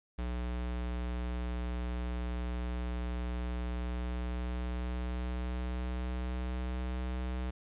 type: tone with pitch glide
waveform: square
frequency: 60.7 to 62.55 Hz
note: B1 to B1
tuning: -29 to +23 cents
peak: -34 dBFS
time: 0.18-7.51 s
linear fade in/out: 10 ms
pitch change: +52 cents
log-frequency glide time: 3.63-7.1 s
effects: resampled to 8000 Hz + 11-bit